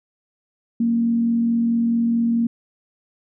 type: tone with frequency modulation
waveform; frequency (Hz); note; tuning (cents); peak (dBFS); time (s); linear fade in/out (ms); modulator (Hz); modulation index
sine; 232.3; A#3; -6; -16; 0.8-2.47; 5; 44.6; 0.23
effects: none

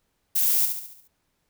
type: noise with echo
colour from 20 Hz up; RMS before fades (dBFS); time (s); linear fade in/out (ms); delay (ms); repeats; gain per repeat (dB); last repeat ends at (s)
violet; -22; 0.35-0.66; 10; 70; 6; -6; 1.08
effects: pink hiss -73 dBFS RMS until 1.49 s

